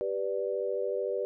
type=chord; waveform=sine; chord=G major; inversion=none; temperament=equal; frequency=392 / 493.9 / 587.3 Hz; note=G4 / B4 / D5; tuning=0 / 0 / 0 cents; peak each=-33 / -32 / -34 dBFS; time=0.01-1.25 s; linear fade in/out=0 ms; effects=none